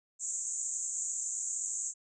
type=band-pass noise; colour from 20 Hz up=white; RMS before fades=-36 dBFS; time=0.19-1.94 s; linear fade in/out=50 ms; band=6600 to 7800 Hz; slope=96 dB/octave; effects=none